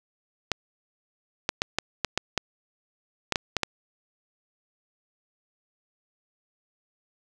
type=clicks; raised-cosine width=0.2 ms; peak=-6 dBFS; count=11; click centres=0.517 / 1.491 / 1.619 / 1.786 / 2.047 / 2.176 / 2.377 / 3.323 / 3.358 / 3.567 / 3.633 s; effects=none